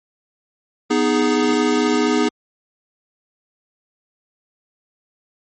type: chord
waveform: square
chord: G# minor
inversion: first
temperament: equal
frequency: 246.9 / 311.1 / 415.3 Hz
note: B3 / D#4 / G#4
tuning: 0 / 0 / 0 cents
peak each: -20 dBFS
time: 0.9-2.29 s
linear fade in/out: 10 ms
effects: low-pass 9000 Hz 12 dB/octave + MP3 32 kbps